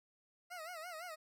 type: tone with vibrato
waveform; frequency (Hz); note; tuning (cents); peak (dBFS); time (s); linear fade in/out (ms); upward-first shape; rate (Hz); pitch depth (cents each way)
20% pulse; 674; E5; +38; -40; 0.5-1.16; 20; sine; 5.9; 140
effects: none